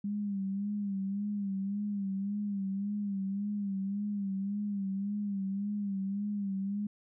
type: tone with vibrato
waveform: sine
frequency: 200 Hz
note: G3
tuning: 35 cents sharp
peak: -31 dBFS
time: 0.04-6.87 s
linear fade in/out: 5 ms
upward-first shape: sine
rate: 1.8 Hz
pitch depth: 63 cents each way
effects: none